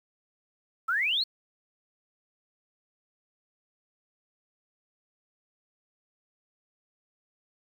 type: exponential sweep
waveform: sine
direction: up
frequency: 1285 to 4435 Hz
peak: -24 dBFS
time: 0.88-1.24 s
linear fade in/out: 10 ms
effects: 9-bit